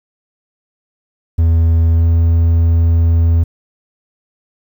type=tone with pitch glide; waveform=triangle; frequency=82.4 to 83.26 Hz; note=E2 to E2; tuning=0 to +18 cents; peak=-6 dBFS; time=1.38-3.44 s; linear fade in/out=10 ms; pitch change=+18 cents; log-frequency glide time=1.94-2.04 s; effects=8-bit